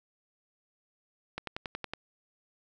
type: click train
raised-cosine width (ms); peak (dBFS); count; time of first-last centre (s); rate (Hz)
0.3; -19; 7; 1.38-1.936; 10.8
effects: none